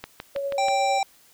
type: click train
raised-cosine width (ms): 0.3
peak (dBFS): -17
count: 5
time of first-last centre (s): 0.04-0.684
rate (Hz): 6.21
type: tone with tremolo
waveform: sine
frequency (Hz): 557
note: C#5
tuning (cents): +8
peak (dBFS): -24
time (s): 0.35-0.99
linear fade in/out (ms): 10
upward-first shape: sine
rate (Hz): 11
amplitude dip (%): 30
type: harmonic tone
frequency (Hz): 784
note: G5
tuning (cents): 0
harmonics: 1 / 3 / 5 / 7 / 9 / 10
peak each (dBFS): -21 / -31 / -35 / -38 / -40 / -41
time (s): 0.58-1.03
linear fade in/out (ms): 2
effects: white hiss -56 dBFS RMS until 1.33 s